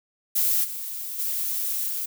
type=noise with level steps; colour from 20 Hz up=violet; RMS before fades=-22 / -33 / -27 / -29 dBFS; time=0.35-2.06 s; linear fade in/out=10 ms; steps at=0.63 / 1.18 / 1.87 s; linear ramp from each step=20 ms; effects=none